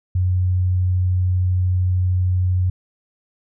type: tone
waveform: sine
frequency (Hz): 91.3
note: F#2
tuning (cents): -23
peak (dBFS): -15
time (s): 0.15-2.7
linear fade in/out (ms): 5
effects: none